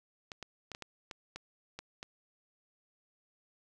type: clicks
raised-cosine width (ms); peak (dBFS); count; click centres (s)
0.2; -25; 9; 0.318 / 0.427 / 0.717 / 0.749 / 0.823 / 1.112 / 1.36 / 1.79 / 2.029
effects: none